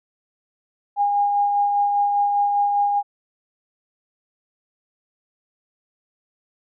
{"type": "tone with tremolo", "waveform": "sine", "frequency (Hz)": 814, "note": "G#5", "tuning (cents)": -35, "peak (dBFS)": -15, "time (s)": [0.96, 3.03], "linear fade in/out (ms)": 50, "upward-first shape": "sine", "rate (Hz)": 5, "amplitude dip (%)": 30, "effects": []}